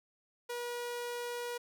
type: tone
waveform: sawtooth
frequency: 481.8 Hz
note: B4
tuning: 43 cents flat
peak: -33 dBFS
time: 0.49-1.58 s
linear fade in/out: 10 ms
effects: none